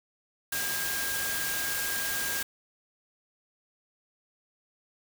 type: tone in noise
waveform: sine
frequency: 1616 Hz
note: G#6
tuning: 48 cents flat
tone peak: -34 dBFS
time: 0.52-2.43 s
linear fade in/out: 5 ms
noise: white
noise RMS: -32 dBFS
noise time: 0.52-2.43 s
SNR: -5 dB
effects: none